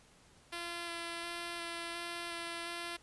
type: tone with vibrato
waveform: 5% pulse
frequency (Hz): 341.2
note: F4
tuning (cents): -40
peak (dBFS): -28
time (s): 0.52-2.97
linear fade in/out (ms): 10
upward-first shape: square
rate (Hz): 1.4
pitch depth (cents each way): 10
effects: pink hiss -63 dBFS RMS until 3.02 s + resampled to 24000 Hz